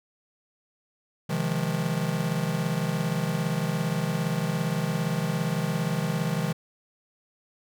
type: chord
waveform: square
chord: F minor seventh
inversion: second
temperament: just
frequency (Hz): 130.96 / 157.15 / 174.61 / 209.5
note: C3 / Eb3 / F3 / Ab3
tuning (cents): +2 / +18 / 0 / +15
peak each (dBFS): -34 / -29 / -31 / -34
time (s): 1.29-6.53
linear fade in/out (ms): 10
effects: none